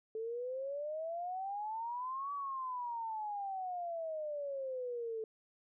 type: exponential two-way sweep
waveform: sine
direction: up then down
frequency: 436.2 to 1148 to 436.2 Hz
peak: -37 dBFS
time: 0.15-5.24 s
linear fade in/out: 2 ms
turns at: 2.33 s
effects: none